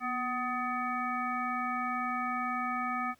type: harmonic tone with a mistuned harmonic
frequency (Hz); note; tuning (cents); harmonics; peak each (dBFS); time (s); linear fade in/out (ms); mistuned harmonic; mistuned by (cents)
251; B3; +28; 1 / 3 / 5 / 7 / 9; -38 / -37 / -33 / -42 / -40; 0-3.15; 50; 1; -51
effects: pink hiss -66 dBFS RMS until 3.19 s